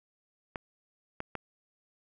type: clicks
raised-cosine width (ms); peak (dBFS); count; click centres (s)
0.5; -20; 3; 0.558 / 1.204 / 1.353
effects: none